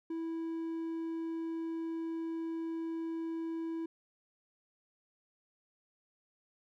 triangle tone, 328.2 Hz, E4, 8 cents flat, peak -33 dBFS, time 0.1-3.86 s, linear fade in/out 5 ms, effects none

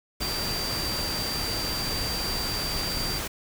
sine tone in noise, 4699 Hz, D8, in tune, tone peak -30 dBFS, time 0.21-3.19 s, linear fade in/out 10 ms, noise pink, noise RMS -31 dBFS, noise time 0.2-3.28 s, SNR -2 dB, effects none

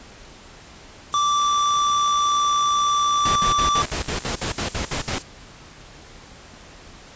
violet noise, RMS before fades -29 dBFS, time 1.12-5.23 s, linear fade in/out 10 ms
square tone, 1169 Hz, D6, 8 cents flat, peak -18 dBFS, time 1.14-3.82 s, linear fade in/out 0 ms
click train, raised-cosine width 0.3 ms, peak -23 dBFS, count 177, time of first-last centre 1.4-4.239 s, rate 62 Hz
pink noise bursts, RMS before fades -25 dBFS, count 12, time 3.25-5.186 s, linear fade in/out 5 ms, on 110 ms, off 56 ms
effects pink hiss -44 dBFS RMS until 7.15 s + resampled to 16000 Hz

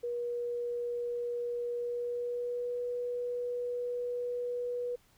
sine tone with pitch glide, 480.1 to 487.6 Hz, B4 to B4, -49 to -22 cents, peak -32 dBFS, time 0.03-4.96 s, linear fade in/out 10 ms, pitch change +27 cents, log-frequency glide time 1.77-2.79 s, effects pink hiss -66 dBFS RMS until 5.17 s

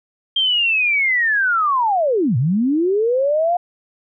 sine linear two-way sweep, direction down then up, 3200 to 111.1 to 718 Hz, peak -14 dBFS, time 0.36-3.57 s, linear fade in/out 5 ms, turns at 2.37 s, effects none

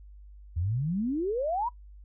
sine exponential sweep, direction up, 77.78 to 1000 Hz, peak -26 dBFS, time 0.56-1.69 s, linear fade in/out 10 ms, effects noise-tail reverb RT60 0.1 s tail -20 dB re dry + added 50 Hz sine -46 dBFS peak until 2.04 s

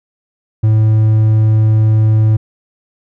triangle tone, 109 Hz, A2, 16 cents flat, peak -5 dBFS, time 0.63-2.37 s, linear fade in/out 10 ms, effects none

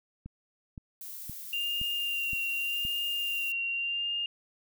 click train, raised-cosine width 5 ms, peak -29 dBFS, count 6, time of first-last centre 0.26-2.851 s, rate 1.93 Hz
violet noise, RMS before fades -42 dBFS, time 1.01-3.52 s, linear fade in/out 2 ms
sine tone with vibrato, 2788 Hz, F7, 4 cents flat, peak -29 dBFS, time 1.53-4.26 s, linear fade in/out 2 ms, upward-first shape sine, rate 0.84 Hz, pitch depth 21 cents each way
effects none

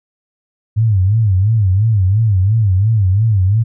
sine tone with vibrato, 102.3 Hz, G#2, 26 cents flat, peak -9 dBFS, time 0.76-3.64 s, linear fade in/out 20 ms, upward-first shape sine, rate 2.9 Hz, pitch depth 190 cents each way, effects none

